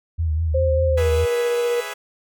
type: tone with vibrato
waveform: sine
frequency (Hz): 79.8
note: D#2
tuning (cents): +44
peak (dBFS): -18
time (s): 0.18-1.26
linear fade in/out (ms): 20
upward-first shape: triangle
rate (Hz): 5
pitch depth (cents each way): 81
type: tone with pitch glide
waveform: sine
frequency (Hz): 528 to 478.6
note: C5 to A#4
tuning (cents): +16 to +46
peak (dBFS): -18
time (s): 0.54-1.81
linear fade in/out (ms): 10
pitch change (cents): -170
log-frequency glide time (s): 0.94-1.03
type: chord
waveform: 10% pulse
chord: C# minor seventh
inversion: second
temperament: equal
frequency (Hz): 415.3 / 493.9 / 554.4 / 659.3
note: G#4 / B4 / C#5 / E5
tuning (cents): 0 / 0 / 0 / 0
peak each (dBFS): -25 / -25 / -31 / -26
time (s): 0.97-1.94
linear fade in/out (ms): 10
effects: none